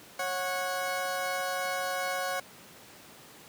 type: tone pair together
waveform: 20% pulse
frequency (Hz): 550 / 734.2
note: C#5 / F#5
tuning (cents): -14 / -14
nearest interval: perfect fourth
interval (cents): 500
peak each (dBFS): -28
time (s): 0.19-2.4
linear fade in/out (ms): 5
effects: pink hiss -51 dBFS RMS until 3.48 s + high-pass 150 Hz 12 dB/octave